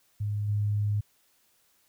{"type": "tone with level steps", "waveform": "sine", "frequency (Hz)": 103.8, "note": "G#2", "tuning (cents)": 0, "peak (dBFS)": [-27, -24], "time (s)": [0.2, 1.01], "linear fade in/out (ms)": 10, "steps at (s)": 0.48, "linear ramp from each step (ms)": 10, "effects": ["white hiss -67 dBFS RMS until 1.88 s"]}